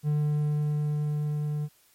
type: tone with level ramp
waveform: triangle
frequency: 149.2 Hz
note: D3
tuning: 28 cents sharp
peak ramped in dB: -20 to -25 dBFS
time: 0.03-1.69 s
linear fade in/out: 50 ms
effects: white hiss -62 dBFS RMS until 1.94 s + MP3 64 kbps